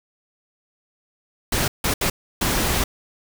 pink noise bursts at uneven times, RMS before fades -21 dBFS, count 4, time 1.52-1.68 / 1.84-1.94 / 2.01-2.1 / 2.41-2.84 s, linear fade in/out 5 ms, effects none

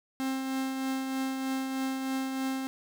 45% pulse tone with tremolo, 265.1 Hz, C4, 23 cents sharp, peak -28 dBFS, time 0.2-2.67 s, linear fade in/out 0 ms, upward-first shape triangle, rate 3.2 Hz, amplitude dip 40%, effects none

